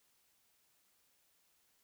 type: silence
effects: white hiss -74 dBFS RMS until 1.83 s